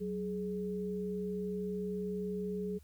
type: tone pair together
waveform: sine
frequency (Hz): 187 / 419.8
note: F#3 / G#4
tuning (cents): +19 / +19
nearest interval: octave + major second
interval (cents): 1400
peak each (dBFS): -37 / -37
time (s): 0-2.79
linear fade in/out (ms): 20
effects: added 76 Hz sine -55 dBFS peak until 2.83 s + white hiss -69 dBFS RMS until 2.83 s